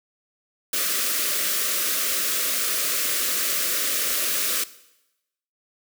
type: band-stop noise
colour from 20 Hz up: white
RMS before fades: -24 dBFS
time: 0.73-4.64 s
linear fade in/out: 5 ms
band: 660 to 1100 Hz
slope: 96 dB/octave
effects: noise-tail reverb RT60 0.9 s tail -17 dB re dry + high-pass 300 Hz 12 dB/octave